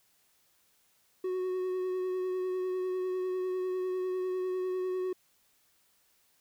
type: tone with vibrato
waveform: triangle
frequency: 369.2 Hz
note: F#4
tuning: 4 cents flat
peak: -28 dBFS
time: 1.24-5.13 s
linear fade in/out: 5 ms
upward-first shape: triangle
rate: 10 Hz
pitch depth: 20 cents each way
effects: white hiss -69 dBFS RMS until 6.4 s